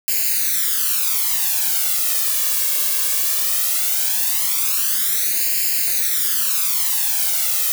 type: noise with flanger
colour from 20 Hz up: blue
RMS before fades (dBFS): -19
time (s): 0.08-7.72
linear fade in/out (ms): 0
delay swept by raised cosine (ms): 0.42 to 1.82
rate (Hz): 0.18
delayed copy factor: +1
effects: none

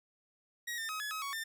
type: tone with pitch steps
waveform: sawtooth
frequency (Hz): 1897 / 1801 / 1269 / 1698 / 1275 / 1118 / 1795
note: A#6 / A6 / D#6 / G#6 / D#6 / C#6 / A6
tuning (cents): +30 / +40 / +34 / +38 / +42 / +14 / +34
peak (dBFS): -33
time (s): 0.67-1.44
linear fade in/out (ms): 10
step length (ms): 110
effects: none

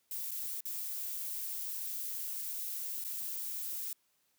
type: noise with dropouts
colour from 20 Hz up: violet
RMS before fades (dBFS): -39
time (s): 0.11-3.93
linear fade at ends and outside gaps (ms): 2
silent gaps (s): 0.31-0.314 / 0.607-0.653 / 3.041-3.047
effects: white hiss -75 dBFS RMS until 4.38 s + high-pass 60 Hz 12 dB/octave

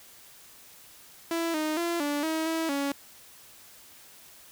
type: tone with pitch steps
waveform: sawtooth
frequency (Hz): 333.2 / 309 / 341.1 / 290.4 / 319.1 / 324.8 / 280.5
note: E4 / D#4 / F4 / D4 / D#4 / E4 / C#4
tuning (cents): +19 / -12 / -41 / -19 / +44 / -26 / +21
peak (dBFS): -23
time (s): 1.31-2.92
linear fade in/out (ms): 2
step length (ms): 230
effects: white hiss -52 dBFS RMS until 4.51 s

